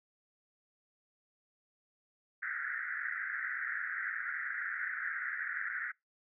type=band-pass noise; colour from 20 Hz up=pink; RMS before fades=-38 dBFS; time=2.42-5.92 s; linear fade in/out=10 ms; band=1400 to 2000 Hz; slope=96 dB/octave; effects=noise-tail reverb RT60 0.2 s tail -26 dB re dry